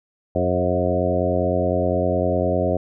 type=harmonic tone with a mistuned harmonic; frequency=89.8 Hz; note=F2; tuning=49 cents sharp; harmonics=1 / 2 / 3 / 4 / 5 / 6 / 7 / 8; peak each=-25 / -27 / -27 / -27 / -27 / -24 / -24 / -30 dBFS; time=0.35-2.77 s; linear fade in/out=5 ms; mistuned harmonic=7; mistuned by=+16 cents; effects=none